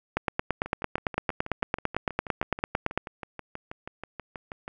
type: two click trains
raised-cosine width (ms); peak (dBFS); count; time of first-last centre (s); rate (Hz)
0.5; -9 / -21; 26 / 26; 0.17-2.976 / 0.66-4.679; 8.91 / 6.22
effects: none

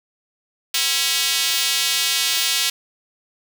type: tone with high-pass filter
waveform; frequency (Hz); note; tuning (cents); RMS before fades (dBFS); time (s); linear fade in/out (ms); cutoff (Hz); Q
square; 149.8; D3; +35; -20; 0.74-2.7; 5; 3400; 1.3
effects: none

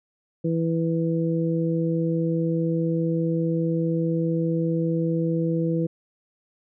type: harmonic tone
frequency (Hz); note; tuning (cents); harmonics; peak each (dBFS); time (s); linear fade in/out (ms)
164.81; E3; 0; 1 / 2 / 3; -23 / -26 / -28; 0.44-5.87; 10
effects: none

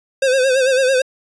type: tone with vibrato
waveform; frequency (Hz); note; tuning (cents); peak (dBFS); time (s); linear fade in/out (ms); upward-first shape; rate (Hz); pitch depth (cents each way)
square; 523.3; C5; 0; -13; 0.22-1.02; 5; sine; 9; 70
effects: resampled to 22050 Hz

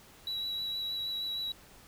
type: tone with vibrato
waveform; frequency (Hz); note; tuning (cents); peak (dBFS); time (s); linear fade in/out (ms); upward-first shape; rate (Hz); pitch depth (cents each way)
triangle; 3909; B7; -19; -31; 0.27-1.52; 2; triangle; 6.4; 17
effects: tanh soft clip ceiling -27 dBFS + pink hiss -56 dBFS RMS until 1.87 s

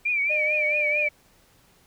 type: tone with vibrato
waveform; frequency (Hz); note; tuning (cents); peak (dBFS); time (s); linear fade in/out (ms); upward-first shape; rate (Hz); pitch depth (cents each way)
sine; 2349; D7; 0; -21; 0.05-1.09; 10; triangle; 4.5; 100
type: tone with pitch glide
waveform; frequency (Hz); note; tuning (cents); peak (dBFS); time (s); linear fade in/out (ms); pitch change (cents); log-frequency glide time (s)
triangle; 608 to 596.9; D#5 to D5; -40 to +28; -26; 0.29-1.09; 20; -32; 0.55-0.78
effects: pink hiss -59 dBFS RMS until 1.86 s

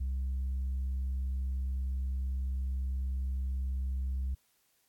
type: tone with tanh clipping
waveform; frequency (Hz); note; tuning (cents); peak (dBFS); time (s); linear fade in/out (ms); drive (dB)
sine; 65.6; C2; +5; -31; 0-4.35; 10; 1
effects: white hiss -72 dBFS RMS until 4.88 s + AAC 64 kbps

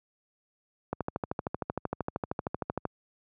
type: click train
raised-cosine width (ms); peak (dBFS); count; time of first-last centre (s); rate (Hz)
1; -16; 26; 0.93-2.853; 13
effects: high-pass 80 Hz 12 dB/octave

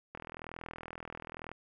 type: click train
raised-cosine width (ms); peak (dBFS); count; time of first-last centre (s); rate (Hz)
0.5; -27; 57; 0.15-1.516; 41
effects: none

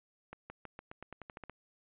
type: accelerating click train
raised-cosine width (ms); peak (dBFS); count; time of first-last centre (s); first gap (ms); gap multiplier
0.5; -30; 12; 0.33-1.497; 170; 0.9
effects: resampled to 8000 Hz

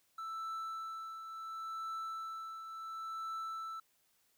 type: tone with tremolo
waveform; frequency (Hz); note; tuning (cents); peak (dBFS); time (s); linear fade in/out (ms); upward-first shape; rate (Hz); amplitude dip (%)
triangle; 1323; E6; +6; -36; 0.18-3.8; 5; triangle; 0.71; 55
effects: white hiss -74 dBFS RMS until 4.37 s

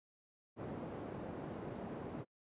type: band-pass noise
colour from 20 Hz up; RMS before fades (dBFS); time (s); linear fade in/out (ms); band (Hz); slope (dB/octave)
white; -45; 0.56-2.25; 50; 100 to 460; 12
effects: noise-tail reverb RT60 0.1 s tail -26 dB re dry + resampled to 8000 Hz

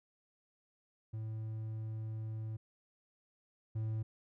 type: tone pair in turn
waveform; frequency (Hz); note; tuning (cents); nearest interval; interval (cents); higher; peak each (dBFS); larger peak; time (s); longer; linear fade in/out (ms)
triangle; 110 / 110; A2 / A2; 0 / 0; unison; 0; neither; -36 / -32; second; 1.13-2.57 / 3.75-4.03; first; 10
effects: none

